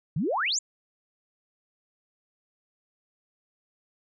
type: exponential sweep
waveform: sine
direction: up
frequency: 130.81 to 7660 Hz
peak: -24 dBFS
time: 0.16-0.59 s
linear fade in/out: 5 ms
effects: none